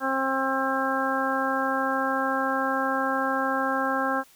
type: harmonic tone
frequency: 266.6 Hz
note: C4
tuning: 33 cents sharp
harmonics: 1 / 2 / 3 / 4 / 5 / 6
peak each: -30 / -30 / -30 / -30 / -30 / -30 dBFS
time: 0-4.24 s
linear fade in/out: 50 ms
effects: white hiss -56 dBFS RMS until 4.35 s